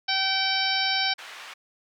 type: harmonic tone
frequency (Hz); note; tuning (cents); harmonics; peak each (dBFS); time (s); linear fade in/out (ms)
770; G5; -31; 1 / 2 / 3 / 4 / 5 / 6 / 7; -30 / -30 / -30 / -30 / -30 / -30 / -30; 0.08-1.14; 10
type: band-pass noise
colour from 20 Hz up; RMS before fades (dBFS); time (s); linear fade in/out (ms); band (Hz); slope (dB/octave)
white; -42; 1.18-1.54; 10; 890 to 2700; 12
effects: none